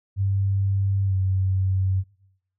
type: tone with pitch glide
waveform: sine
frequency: 98 to 94.83 Hz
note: G2 to F#2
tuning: 0 to +43 cents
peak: -19 dBFS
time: 0.16-2.04 s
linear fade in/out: 50 ms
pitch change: -57 cents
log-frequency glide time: 1.05-1.15 s
effects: noise-tail reverb RT60 0.8 s tail -23 dB re dry

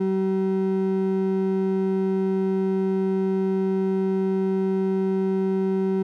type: ring-modulated tone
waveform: triangle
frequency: 286.1 Hz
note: D4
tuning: 45 cents flat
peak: -15 dBFS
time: 0-6.03 s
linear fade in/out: 10 ms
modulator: 95.4 Hz
effects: none

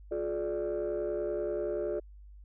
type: chord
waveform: sine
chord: D diminished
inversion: first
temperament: just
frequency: 352.4 / 422.9 / 587.3 Hz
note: F4 / Ab4 / D5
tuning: +16 / +31 / 0 cents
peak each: -33 dBFS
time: 0.11-2 s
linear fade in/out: 10 ms
effects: tanh soft clip ceiling -26 dBFS + added 50 Hz sine -48 dBFS peak until 2.44 s

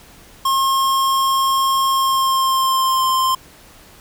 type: tone with pitch glide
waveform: square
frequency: 1074 to 1047 Hz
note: C6 to C6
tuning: +45 to +1 cents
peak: -15 dBFS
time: 0.45-3.35 s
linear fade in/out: 5 ms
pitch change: -44 cents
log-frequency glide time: 1.89-3.06 s
effects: pink hiss -45 dBFS RMS until 4 s

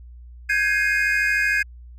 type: chord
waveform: triangle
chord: Ab major seventh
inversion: third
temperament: equal with one note detuned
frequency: 1568 / 1661.2 / 2126 / 2489 Hz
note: G6 / Ab6 / C7 / Eb7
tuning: 0 / 0 / +27 / 0 cents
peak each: -24 / -19 / -24 / -23 dBFS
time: 0.49-1.63 s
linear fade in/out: 10 ms
effects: added 60 Hz sine -39 dBFS peak until 1.98 s

